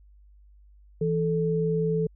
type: tone pair together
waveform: sine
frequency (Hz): 164.4 / 437.6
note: E3 / A4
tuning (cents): -4 / -9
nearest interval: octave + perfect fourth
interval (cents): 1695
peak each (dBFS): -25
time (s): 1.01-2.07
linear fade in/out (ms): 5
effects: added 50 Hz sine -51 dBFS peak until 2.15 s